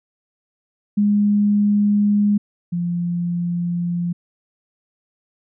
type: tone pair in turn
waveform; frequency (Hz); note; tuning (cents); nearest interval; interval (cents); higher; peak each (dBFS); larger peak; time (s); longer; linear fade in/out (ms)
sine; 205.9 / 173.66; G#3 / F3; -15 / -9; minor third; 294; first; -13 / -19; first; 0.97-2.38 / 2.72-4.13; neither; 10
effects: none